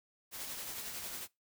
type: noise with tremolo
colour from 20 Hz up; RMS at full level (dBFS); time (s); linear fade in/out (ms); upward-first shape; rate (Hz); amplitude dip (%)
white; -41; 0.31-1.28; 50; triangle; 11; 40
effects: noise-tail reverb RT60 0.2 s tail -22 dB re dry